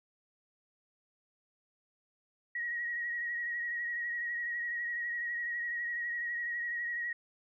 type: tone with vibrato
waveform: sine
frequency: 1900 Hz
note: A#6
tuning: 33 cents sharp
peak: -33 dBFS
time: 2.55-7.13 s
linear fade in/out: 5 ms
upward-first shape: triangle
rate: 12 Hz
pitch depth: 37 cents each way
effects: none